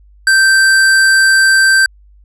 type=tone; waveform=square; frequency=1562 Hz; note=G6; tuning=7 cents flat; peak=-7 dBFS; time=0.27-1.86 s; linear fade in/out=2 ms; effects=added 50 Hz sine -41 dBFS peak until 2.24 s + resampled to 24000 Hz